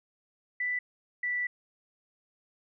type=tone pair in turn; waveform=sine; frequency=1982 / 1967.2 Hz; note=B6 / B6; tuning=+6 / -7 cents; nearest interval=unison; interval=13 cents; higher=first; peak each=-28 dBFS; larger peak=neither; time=0.6-0.79 / 1.23-1.47 s; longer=second; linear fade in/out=5 ms; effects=none